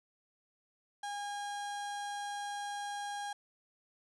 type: tone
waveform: 35% pulse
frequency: 815 Hz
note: G#5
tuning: 33 cents flat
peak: -36 dBFS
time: 1.03-3.33 s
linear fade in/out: 5 ms
effects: resampled to 24000 Hz